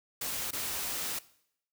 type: noise with dropouts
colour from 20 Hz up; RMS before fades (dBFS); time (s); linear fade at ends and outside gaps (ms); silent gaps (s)
white; -35; 0.21-1.19; 5; 0.509-0.53
effects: noise-tail reverb RT60 0.7 s tail -19 dB re dry